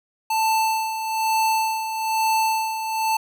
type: tone with tremolo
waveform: square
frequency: 884 Hz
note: A5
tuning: 8 cents sharp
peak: -18 dBFS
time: 0.3-3.17 s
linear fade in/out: 5 ms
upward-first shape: sine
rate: 1.1 Hz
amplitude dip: 60%
effects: none

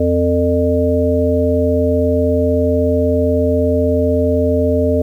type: harmonic tone with a mistuned harmonic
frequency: 86.3 Hz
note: F2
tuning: 20 cents flat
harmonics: 1 / 3 / 5 / 7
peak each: -17 / -17 / -17 / -17 dBFS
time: 0-5.02 s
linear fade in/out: 5 ms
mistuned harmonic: 5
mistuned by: +57 cents
effects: 8-bit

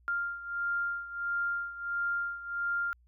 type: beating tone pair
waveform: sine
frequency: 1396.9 / 1398.4 Hz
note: F6 / F6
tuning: 0 / +2 cents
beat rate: 1.5 Hz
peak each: -32 / -36 dBFS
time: 0.08-2.93 s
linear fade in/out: 0 ms
effects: added 60 Hz sine -60 dBFS peak until 3.07 s

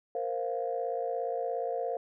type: chord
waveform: sine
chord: Bb suspended second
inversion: none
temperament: equal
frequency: 466.2 / 523.3 / 698.5 Hz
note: Bb4 / C5 / F5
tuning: 0 / 0 / 0 cents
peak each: -34 dBFS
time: 0.15-1.97 s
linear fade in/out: 2 ms
effects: tanh soft clip ceiling -20 dBFS

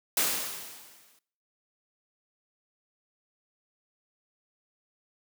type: noise with exponential decay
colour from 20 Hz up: white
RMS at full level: -24 dBFS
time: 0.17-1.19 s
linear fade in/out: 2 ms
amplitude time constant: 220 ms
effects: noise-tail reverb RT60 0.6 s tail -22 dB re dry + high-pass 150 Hz 12 dB/octave

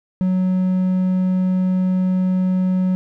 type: tone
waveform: triangle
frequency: 185 Hz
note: F#3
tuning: in tune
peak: -13 dBFS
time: 0.21-2.95 s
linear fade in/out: 0 ms
effects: none

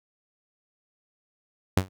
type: tone with exponential decay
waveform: sawtooth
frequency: 94 Hz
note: F#2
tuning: 28 cents sharp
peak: -12 dBFS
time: 1.77-1.89 s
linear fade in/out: 5 ms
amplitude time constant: 25 ms
effects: none

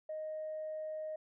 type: tone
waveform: sine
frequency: 622.3 Hz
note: D#5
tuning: in tune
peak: -37 dBFS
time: 0.09-1.16 s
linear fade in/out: 5 ms
effects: tanh soft clip ceiling -34 dBFS

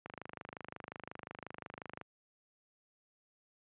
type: click train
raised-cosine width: 0.5 ms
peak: -28 dBFS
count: 51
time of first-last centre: 0.06-2.013 s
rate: 25.6 Hz
effects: high-pass 100 Hz 12 dB/octave + resampled to 8000 Hz

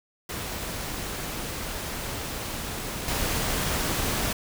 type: noise with level steps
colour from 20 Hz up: pink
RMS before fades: -33 / -27 dBFS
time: 0.29-4.33 s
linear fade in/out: 5 ms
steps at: 3.08 s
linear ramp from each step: 2 ms
effects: none

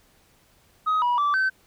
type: tone with pitch steps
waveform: sine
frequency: 1260 / 971 / 1162 / 1537 Hz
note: D#6 / B5 / D6 / G6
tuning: +21 / -30 / -19 / -35 cents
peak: -17 dBFS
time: 0.86-1.5 s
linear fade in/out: 20 ms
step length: 160 ms
effects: tanh soft clip ceiling -18 dBFS + pink hiss -60 dBFS RMS until 1.66 s

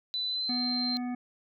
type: tone with pitch glide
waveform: sine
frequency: 3994 to 4142 Hz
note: B7 to C8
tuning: +19 to -18 cents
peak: -29 dBFS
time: 0.14-0.97 s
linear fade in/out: 0 ms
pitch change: +63 cents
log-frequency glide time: 0.26-0.58 s
type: harmonic tone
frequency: 246.9 Hz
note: B3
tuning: in tune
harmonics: 1 / 3 / 5 / 7 / 9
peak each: -31 / -41 / -51 / -53 / -51 dBFS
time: 0.49-1.15 s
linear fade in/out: 5 ms
effects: none

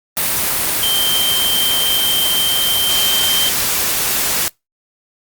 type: tone in noise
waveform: sine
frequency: 3136 Hz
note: G7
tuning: in tune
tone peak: -15 dBFS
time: 0.83-3.49 s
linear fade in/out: 0 ms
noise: white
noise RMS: -17 dBFS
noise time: 0.17-4.48 s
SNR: -1 dB
effects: noise-tail reverb RT60 0.2 s tail -26 dB re dry + Opus 32 kbps

